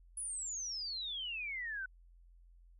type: exponential sweep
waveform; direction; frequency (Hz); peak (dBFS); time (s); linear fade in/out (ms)
sine; down; 10310 to 1484; -38; 0.17-1.86; 5
effects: added 43 Hz sine -58 dBFS peak until 2.79 s